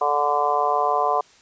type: harmonic tone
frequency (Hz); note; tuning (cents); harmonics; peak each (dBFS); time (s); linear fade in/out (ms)
146.2; D3; -7; 3 / 4 / 5 / 6 / 7 / 8; -27 / -27 / -22 / -33 / -22 / -28; 0.01-1.21; 5
effects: white hiss -53 dBFS RMS until 1.41 s + resampled to 16000 Hz